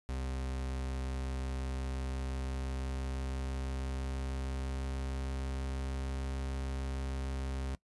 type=tone with pitch glide; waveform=40% pulse; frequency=65.41 to 66.51 Hz; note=C2 to C2; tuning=0 to +29 cents; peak=-34 dBFS; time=0.09-7.75 s; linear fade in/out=0 ms; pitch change=+29 cents; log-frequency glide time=0.3-5.88 s; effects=noise-tail reverb RT60 0.1 s tail -21 dB re dry + resampled to 24000 Hz